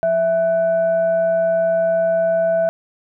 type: tone with frequency modulation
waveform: sine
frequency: 659.3 Hz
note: E5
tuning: in tune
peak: -14 dBFS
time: 0.03-2.69 s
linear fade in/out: 0 ms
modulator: 836 Hz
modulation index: 0.25
effects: none